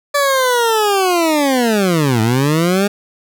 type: linear two-way sweep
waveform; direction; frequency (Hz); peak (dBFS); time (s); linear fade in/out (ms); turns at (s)
20% pulse; down then up; 580 to 107.2 to 206.3; -7; 0.14-2.88; 10; 2.21
effects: none